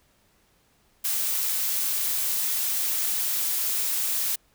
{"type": "noise", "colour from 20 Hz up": "blue", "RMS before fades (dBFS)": -26, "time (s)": [1.04, 4.36], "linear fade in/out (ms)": 10, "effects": ["pink hiss -64 dBFS RMS until 4.54 s"]}